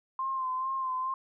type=tone with vibrato; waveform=sine; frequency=1046.5 Hz; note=C6; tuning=in tune; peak=-29 dBFS; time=0.19-1.14 s; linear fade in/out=2 ms; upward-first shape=sine; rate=2.3 Hz; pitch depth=37 cents each way; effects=none